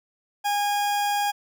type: tone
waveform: 40% pulse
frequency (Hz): 819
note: G#5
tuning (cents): -24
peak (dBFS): -21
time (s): 0.44-1.32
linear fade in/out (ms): 20
effects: none